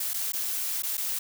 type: noise with dropouts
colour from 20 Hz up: blue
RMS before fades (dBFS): -30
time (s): 0-1.19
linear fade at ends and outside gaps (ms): 5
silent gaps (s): 0.135-0.141 / 0.321-0.333 / 0.823-0.833 / 0.971-0.977
effects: none